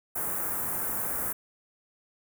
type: band-stop noise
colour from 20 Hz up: white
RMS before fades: -31 dBFS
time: 0.15-1.33 s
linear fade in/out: 10 ms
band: 1600 to 9700 Hz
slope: 24 dB/octave
effects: none